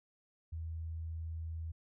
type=tone; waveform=sine; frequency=81.3 Hz; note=E2; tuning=23 cents flat; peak=-38 dBFS; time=0.52-1.72 s; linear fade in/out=10 ms; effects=none